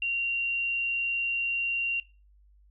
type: tone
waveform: sine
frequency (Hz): 2761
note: F7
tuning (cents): -20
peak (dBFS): -26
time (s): 0.02-2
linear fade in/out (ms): 2
effects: noise-tail reverb RT60 0.3 s tail -19 dB re dry + added 50 Hz sine -56 dBFS peak until 2.7 s